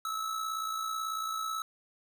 square tone with amplitude modulation, 1302 Hz, E6, 22 cents flat, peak -31 dBFS, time 0.05-1.62 s, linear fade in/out 2 ms, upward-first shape sine, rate 58.2 Hz, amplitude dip 50%, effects none

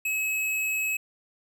square tone, 2570 Hz, E7, 45 cents flat, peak -26 dBFS, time 0.05-0.97 s, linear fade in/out 5 ms, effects none

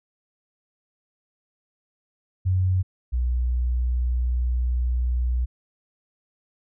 sine tone pair in turn, 92.5 / 61.32 Hz, F#2 / B1, 0 / -12 cents, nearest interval perfect fifth, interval 712 cents, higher first, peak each -18 / -20 dBFS, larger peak first, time 2.45-2.83 / 3.12-5.46 s, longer second, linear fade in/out 20 ms, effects none

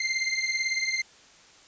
sawtooth beating tone pair, 2082 / 2100 Hz, C7 / C7, -9 / +6 cents, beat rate 18 Hz, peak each -25 dBFS, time 0-1.02 s, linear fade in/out 5 ms, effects white hiss -54 dBFS RMS until 1.67 s + resampled to 16000 Hz

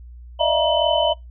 sine tone cluster, 592 / 636 / 678 / 949 / 3027 Hz, D5 / D#5 / E5 / A#5 / F#7, +14 / +38 / +49 / +31 / +39 cents, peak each -22 dBFS, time 0.39-1.14 s, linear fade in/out 20 ms, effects noise-tail reverb RT60 0.2 s tail -23 dB re dry + added 60 Hz sine -37 dBFS peak until 1.3 s

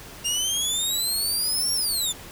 20% pulse exponential two-way sweep, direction up then down, 2794 to 5588 to 3460 Hz, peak -17 dBFS, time 0.24-2.13 s, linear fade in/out 20 ms, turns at 1.73 s, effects pink hiss -42 dBFS RMS until 2.31 s

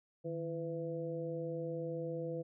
harmonic tone with a mistuned harmonic, 167.1 Hz, E3, 24 cents sharp, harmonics 1 / 2 / 3 / 4, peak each -42 / -44 / -39 / -52 dBFS, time 0.24-2.43 s, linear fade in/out 20 ms, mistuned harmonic 1, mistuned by -120 cents, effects none

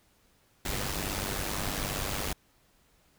pink noise with amplitude modulation, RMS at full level -30 dBFS, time 0.65-2.33 s, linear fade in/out 5 ms, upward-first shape sine, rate 98.6 Hz, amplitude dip 65%, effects pink hiss -66 dBFS RMS until 3.18 s

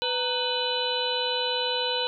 harmonic tone with a mistuned harmonic, 498.4 Hz, B4, 16 cents sharp, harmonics 1 / 2 / 3 / 5 / 6 / 7 / 8, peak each -30 / -32 / -37 / -38 / -30 / -38 / -30 dBFS, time 0.02-2.07 s, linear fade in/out 0 ms, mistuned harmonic 2, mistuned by -120 cents, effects none

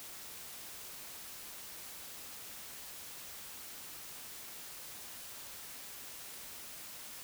silence, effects white hiss -48 dBFS RMS until 7.23 s

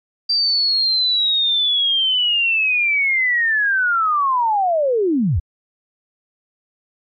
sine linear sweep, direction down, 4708 to 60.2 Hz, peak -14 dBFS, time 0.29-5.4 s, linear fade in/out 10 ms, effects MP3 48 kbps

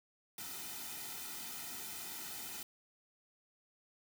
white noise with comb filter, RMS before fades -45 dBFS, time 0.38-2.63 s, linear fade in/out 2 ms, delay 1.8 ms, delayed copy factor -0.85, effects none

